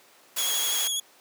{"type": "noise", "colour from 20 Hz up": "white", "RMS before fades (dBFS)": -30, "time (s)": [0.36, 0.88], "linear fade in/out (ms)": 10}
{"type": "tone with vibrato", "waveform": "20% pulse", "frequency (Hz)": 3322, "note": "G#7", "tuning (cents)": 0, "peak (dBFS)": -20, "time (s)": [0.38, 1], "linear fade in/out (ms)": 5, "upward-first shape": "square", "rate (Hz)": 12, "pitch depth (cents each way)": 23}
{"effects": ["pink hiss -55 dBFS RMS until 1.2 s", "high-pass 400 Hz 12 dB/octave"]}